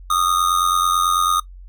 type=tone with amplitude modulation; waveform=square; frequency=1234 Hz; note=D#6; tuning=15 cents flat; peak=-13 dBFS; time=0.1-1.4 s; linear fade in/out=5 ms; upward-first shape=sine; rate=89.1 Hz; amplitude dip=75%; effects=noise-tail reverb RT60 0.1 s tail -19 dB re dry + added 45 Hz sine -36 dBFS peak until 1.68 s